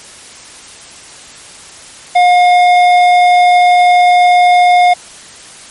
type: tone with hard clipping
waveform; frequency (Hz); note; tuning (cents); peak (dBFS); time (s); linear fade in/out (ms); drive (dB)
sine; 715; F5; +41; -6; 2.15-4.94; 10; 10
effects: white hiss -34 dBFS RMS until 5.7 s + MP3 48 kbps